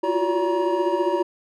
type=tone cluster; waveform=triangle; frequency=340.7 / 355 / 370.3 / 572 / 948 Hz; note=F4 / F4 / F#4 / D5 / A#5; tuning=-43 / +28 / +1 / -46 / +29 cents; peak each=-24 dBFS; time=0.03-1.23 s; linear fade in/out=10 ms; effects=none